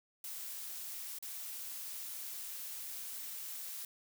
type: noise with dropouts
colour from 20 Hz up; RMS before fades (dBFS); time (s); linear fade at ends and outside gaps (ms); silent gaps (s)
blue; -44; 0.24-3.85; 2; 1.187-1.225
effects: none